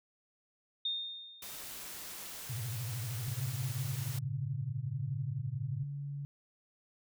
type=tone with exponential decay; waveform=sine; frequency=3658 Hz; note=A#7; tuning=33 cents flat; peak=-30 dBFS; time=0.85-1.82 s; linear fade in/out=5 ms; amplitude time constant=210 ms
type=noise; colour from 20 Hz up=white; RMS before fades=-45 dBFS; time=1.42-4.19 s; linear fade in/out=5 ms
type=tone with vibrato; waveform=sine; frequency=116.9 Hz; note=A#2; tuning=5 cents sharp; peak=-36 dBFS; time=2.49-5.84 s; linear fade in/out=10 ms; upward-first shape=sine; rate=13 Hz; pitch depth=210 cents each way
type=tone with pitch glide; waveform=sine; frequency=135.6 to 141.93 Hz; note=C#3 to C#3; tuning=-38 to +41 cents; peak=-37 dBFS; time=3.28-6.25 s; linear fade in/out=0 ms; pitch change=+79 cents; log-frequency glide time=3.68-3.98 s
effects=none